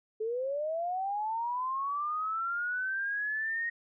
sine linear sweep, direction up, 426.7 to 1876 Hz, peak -30 dBFS, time 0.2-3.7 s, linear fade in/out 10 ms, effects none

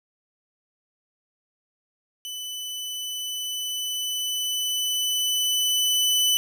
sawtooth tone with level ramp, 2996 Hz, F#7, 21 cents sharp, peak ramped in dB -29 to -15 dBFS, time 2.25-6.37 s, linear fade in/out 0 ms, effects none

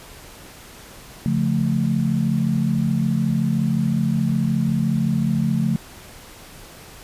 sine chord, Db augmented, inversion none, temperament equal with one note detuned, 140.77 / 174.61 / 220 Hz, Db3 / F3 / A3, +27 / 0 / 0 cents, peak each -22 / -22 / -21 dBFS, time 1.26-5.76 s, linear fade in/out 0 ms, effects pink hiss -42 dBFS RMS until 7.03 s + resampled to 32000 Hz

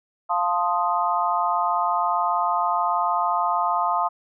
sine chord, F dominant seventh, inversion none, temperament equal, 698.5 / 880 / 1046.5 / 1244.5 Hz, F5 / A5 / C6 / Eb6, 0 / 0 / 0 / 0 cents, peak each -25 dBFS, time 0.29-4.09 s, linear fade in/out 20 ms, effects none

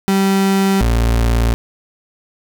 35% pulse tone pair in turn, 194.3 / 57.65 Hz, G3 / A#1, -15 / -19 cents, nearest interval octave + major sixth, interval 2104 cents, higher first, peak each -10 dBFS, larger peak neither, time 0.08-0.81 / 0.81-1.54 s, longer neither, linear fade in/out 0 ms, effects none

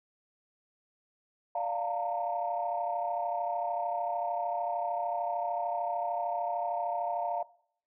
sine chord, Bb major seventh, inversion first, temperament equal with one note detuned, 587.3 / 698.5 / 899 / 932.3 Hz, D5 / F5 / A5 / Bb5, 0 / 0 / +37 / 0 cents, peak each -37 / -31 / -37 / -37 dBFS, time 1.55-7.43 s, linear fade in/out 5 ms, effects noise-tail reverb RT60 0.6 s tail -20 dB re dry + tanh soft clip ceiling -19 dBFS

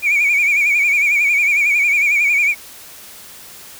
sine tone with vibrato, 2327 Hz, D7, 17 cents flat, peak -10 dBFS, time 0.02-2.55 s, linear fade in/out 50 ms, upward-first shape sine, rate 11 Hz, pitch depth 86 cents each way, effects tanh soft clip ceiling -9 dBFS + white hiss -38 dBFS RMS until 3.79 s

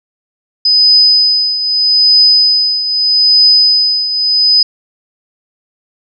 sine tone with tremolo, 5010 Hz, D#8, 11 cents sharp, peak -3 dBFS, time 0.65-4.63 s, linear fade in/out 5 ms, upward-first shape triangle, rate 0.8 Hz, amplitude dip 70%, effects none

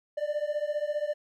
triangle beating tone pair, 587.3 / 602.3 Hz, D5 / D5, 0 / +44 cents, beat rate 15 Hz, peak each -29 dBFS, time 0.17-1.14 s, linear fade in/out 10 ms, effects none

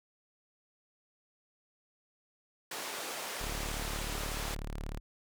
pink band-pass noise, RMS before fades -40 dBFS, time 2.71-4.55 s, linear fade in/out 5 ms, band 450 to 13000 Hz, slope 12 dB/octave
sawtooth tone, 36.53 Hz, D1, 8 cents flat, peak -33 dBFS, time 3.4-5 s, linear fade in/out 20 ms
effects none

